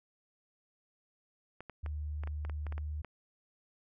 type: clicks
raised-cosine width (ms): 0.5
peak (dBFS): -30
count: 11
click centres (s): 1.606 / 1.697 / 1.862 / 2.236 / 2.274 / 2.45 / 2.497 / 2.667 / 2.724 / 2.78 / 3.047
type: tone with pitch glide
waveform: sine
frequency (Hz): 75 to 75.48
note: D2 to D2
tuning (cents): +37 to +48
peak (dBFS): -35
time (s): 1.83-3.02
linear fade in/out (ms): 10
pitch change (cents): +11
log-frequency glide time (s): 2.79-2.9
effects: none